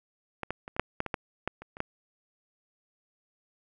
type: clicks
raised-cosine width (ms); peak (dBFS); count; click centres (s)
0.5; -18 / -16 / -25 / -25 / -7 / -13 / -19 / -14 / -14 / -28 / -28 / -14; 12; 0.433 / 0.506 / 0.679 / 0.765 / 0.796 / 1.004 / 1.063 / 1.142 / 1.476 / 1.62 / 1.769 / 1.804
effects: none